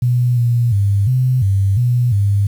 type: tone with pitch steps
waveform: sine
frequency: 122.9 / 119.4 / 100.2 / 127.9 / 98 / 122.3 / 100.7 Hz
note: B2 / A#2 / G2 / C3 / G2 / B2 / G2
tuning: -8 / +42 / +38 / -39 / 0 / -16 / +47 cents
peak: -11 dBFS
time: 0.02-2.47 s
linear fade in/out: 5 ms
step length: 350 ms
effects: 7-bit